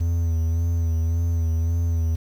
triangle tone with vibrato, 83 Hz, E2, 12 cents sharp, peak -17 dBFS, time 0-2.16 s, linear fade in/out 10 ms, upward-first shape sine, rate 1.8 Hz, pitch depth 35 cents each way, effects 8-bit

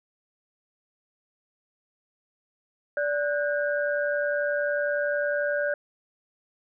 sine tone cluster, 582 / 1471 / 1602 Hz, D5 / F#6 / G6, -16 / -11 / +37 cents, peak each -25 / -31 / -31 dBFS, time 2.97-5.74 s, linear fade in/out 2 ms, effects none

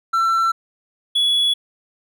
triangle tone pair in turn, 1344 / 3387 Hz, E6 / G#7, +33 / +33 cents, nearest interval octave + major third, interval 1600 cents, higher second, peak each -13 dBFS, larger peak neither, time 0.13-0.52 / 1.15-1.54 s, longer neither, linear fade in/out 10 ms, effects none

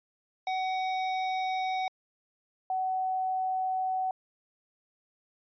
square / sine tone pair in turn, 751 / 751 Hz, F#5 / F#5, +26 / +26 cents, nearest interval unison, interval 0 cents, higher neither, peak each -29 / -27 dBFS, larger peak second, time 0.47-1.88 / 2.7-4.11 s, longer neither, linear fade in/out 2 ms, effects resampled to 11025 Hz

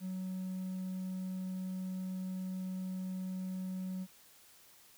triangle tone, 186.2 Hz, F#3, 11 cents sharp, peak -34 dBFS, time 0-4.07 s, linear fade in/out 50 ms, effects tanh soft clip ceiling -30 dBFS + white hiss -61 dBFS RMS until 4.97 s

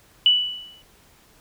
sine tone with exponential decay, 2962 Hz, F#7, 1 cent sharp, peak -10 dBFS, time 0.26-0.82 s, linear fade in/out 1 ms, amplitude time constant 120 ms, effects pink hiss -55 dBFS RMS until 1.4 s

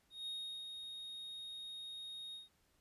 triangle tone with ADSR envelope, 3729 Hz, A#7, in tune, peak -39 dBFS, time 0.1-2.49 s, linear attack 170 ms, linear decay 380 ms, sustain -5 dB, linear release 150 ms, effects pink hiss -75 dBFS RMS until 2.8 s + resampled to 32000 Hz

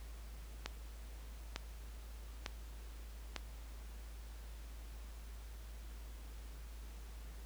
click train, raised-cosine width 0.2 ms, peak -21 dBFS, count 4, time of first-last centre 0.66-3.363 s, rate 1.11 Hz, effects added 54 Hz sine -47 dBFS peak until 7.45 s + pink hiss -60 dBFS RMS until 7.45 s

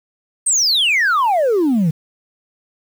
sine exponential sweep, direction down, 8800 to 150 Hz, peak -10 dBFS, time 0.46-1.91 s, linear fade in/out 10 ms, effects tanh soft clip ceiling -11 dBFS + 7-bit

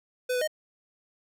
square tone with pitch steps, 502 / 496.8 / 619 Hz, B4 / B4 / D#5, +28 / +10 / -9 cents, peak -26 dBFS, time 0.29-0.476 s, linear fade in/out 10 ms, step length 62 ms, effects none

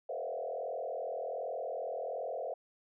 sine tone with frequency modulation, 590 Hz, D5, 8 cents sharp, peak -35 dBFS, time 0.09-2.54 s, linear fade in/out 5 ms, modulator 41.3 Hz, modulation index 2.9, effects none

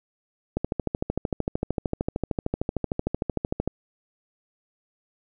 click train, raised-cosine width 2 ms, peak -11 dBFS, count 42, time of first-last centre 0.57-3.676 s, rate 13.2 Hz, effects none

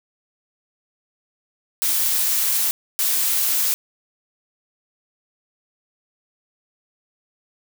blue noise bursts at uneven times, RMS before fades -20 dBFS, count 2, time 1.82-2.71 / 2.99-3.74 s, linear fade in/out 0 ms, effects none

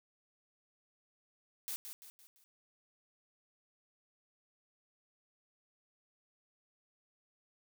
blue noise with echo, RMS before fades -40 dBFS, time 1.68-1.76 s, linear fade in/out 0 ms, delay 170 ms, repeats 4, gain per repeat -7 dB, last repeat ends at 2.44 s, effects none

